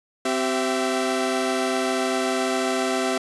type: tone cluster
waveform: sawtooth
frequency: 259.6 / 385.6 / 666 Hz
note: C4 / G4 / E5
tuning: -13 / -28 / +18 cents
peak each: -22 dBFS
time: 0.25-3.18 s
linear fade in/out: 5 ms
effects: resampled to 24000 Hz